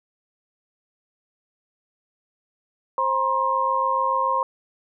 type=tone cluster; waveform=sine; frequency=528 / 955 / 1062 Hz; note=C5 / A#5 / C6; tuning=+16 / +42 / +25 cents; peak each=-27 / -23 / -22 dBFS; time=2.98-4.43 s; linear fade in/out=2 ms; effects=none